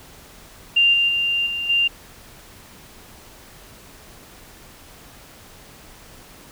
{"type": "tone with level steps", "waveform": "sine", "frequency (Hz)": 2790, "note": "F7", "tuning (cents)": -2, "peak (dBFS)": [-12, -15, -18, -23, -15], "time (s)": [0.76, 1.88], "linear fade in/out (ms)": 10, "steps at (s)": [0.93, 1.08, 1.46, 1.69], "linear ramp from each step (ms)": 10, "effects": ["pink hiss -45 dBFS RMS until 6.51 s"]}